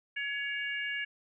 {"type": "harmonic tone", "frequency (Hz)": 562, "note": "C#5", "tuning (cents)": 24, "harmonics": [3, 4, 5], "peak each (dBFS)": [-35, -37, -39], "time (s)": [0.16, 1.05], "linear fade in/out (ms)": 10, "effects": []}